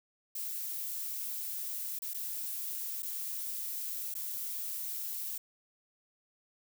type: noise with dropouts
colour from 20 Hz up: violet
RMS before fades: -38 dBFS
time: 0.35-5.38 s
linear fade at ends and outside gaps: 5 ms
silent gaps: 1.99-2.02 / 2.136-2.144 / 3.023-3.029 / 4.141-4.151 s
effects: none